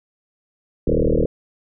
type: tone with frequency modulation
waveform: sine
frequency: 244.6 Hz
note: B3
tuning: 16 cents flat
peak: -14 dBFS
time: 0.87-1.26 s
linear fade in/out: 5 ms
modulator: 38.8 Hz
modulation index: 7.1
effects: none